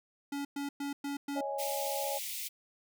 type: tone bursts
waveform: square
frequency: 282.8 Hz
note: C#4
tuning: 35 cents sharp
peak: -35 dBFS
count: 5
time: 0.32-1.41 s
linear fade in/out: 5 ms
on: 130 ms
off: 110 ms
type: chord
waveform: sine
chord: C# suspended second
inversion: none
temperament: equal with one note detuned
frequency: 554.4 / 629.8 / 830.6 Hz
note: C#5 / D#5 / G#5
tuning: 0 / +21 / 0 cents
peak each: -36 / -41 / -37 dBFS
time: 1.35-2.19 s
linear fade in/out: 20 ms
type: high-pass noise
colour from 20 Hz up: white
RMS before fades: -39 dBFS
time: 1.58-2.49 s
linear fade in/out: 20 ms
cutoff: 2000 Hz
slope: 96 dB/octave
effects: none